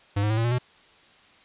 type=tone with pitch steps; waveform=square; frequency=101.1 / 105.39 / 109.87 / 114.53 / 119.4 / 124.47 Hz; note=G#2 / G#2 / A2 / A#2 / A#2 / B2; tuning=-46 / +26 / -2 / -30 / +42 / +14 cents; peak=-22 dBFS; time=0.16-0.586 s; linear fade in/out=10 ms; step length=71 ms; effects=white hiss -55 dBFS RMS until 1.44 s + resampled to 8000 Hz